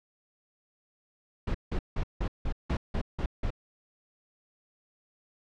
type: noise bursts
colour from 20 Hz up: brown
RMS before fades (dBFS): -29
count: 9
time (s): 1.47-3.505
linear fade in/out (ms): 5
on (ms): 75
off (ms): 170
effects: low-pass 4000 Hz 12 dB/octave